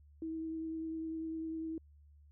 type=tone with vibrato; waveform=sine; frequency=322 Hz; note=E4; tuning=41 cents flat; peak=-37 dBFS; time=0.22-1.78 s; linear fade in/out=2 ms; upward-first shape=sine; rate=10 Hz; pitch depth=12 cents each way; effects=added 73 Hz sine -58 dBFS peak until 2.31 s